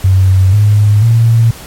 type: tone with pitch steps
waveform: sine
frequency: 94.5 / 104.25 / 115.01 Hz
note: F#2 / G#2 / A#2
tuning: +37 / +7 / -23 cents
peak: -4 dBFS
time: 0.04-1.51 s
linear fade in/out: 5 ms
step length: 490 ms
effects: pink hiss -31 dBFS RMS until 1.66 s + MP3 64 kbps